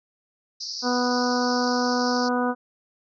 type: band-pass noise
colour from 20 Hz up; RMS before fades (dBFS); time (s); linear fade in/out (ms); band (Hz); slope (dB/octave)
white; -33; 0.6-2.29; 10; 4400 to 5600; 96
type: harmonic tone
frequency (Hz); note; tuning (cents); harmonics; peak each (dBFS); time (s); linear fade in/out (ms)
246.9; B3; 0; 1 / 2 / 3 / 4 / 5 / 6; -24 / -27 / -29 / -30 / -31 / -32; 0.82-2.55; 50
effects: none